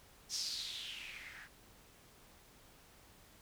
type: noise with low-pass filter sweep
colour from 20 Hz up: violet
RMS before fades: -44 dBFS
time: 0.29-1.49 s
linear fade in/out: 50 ms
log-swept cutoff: 5800 to 1600 Hz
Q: 5.2
effects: pink hiss -62 dBFS RMS until 3.41 s